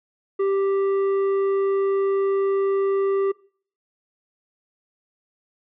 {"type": "tone with tanh clipping", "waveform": "sine", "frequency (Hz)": 392, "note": "G4", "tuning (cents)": 0, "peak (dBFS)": -20, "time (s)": [0.39, 3.32], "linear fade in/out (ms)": 10, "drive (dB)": 8, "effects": ["noise-tail reverb RT60 0.5 s tail -23 dB re dry"]}